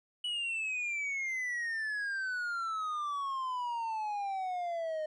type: exponential sweep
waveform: triangle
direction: down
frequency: 2960 to 612 Hz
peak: -31 dBFS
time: 0.24-5.06 s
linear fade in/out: 5 ms
effects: resampled to 22050 Hz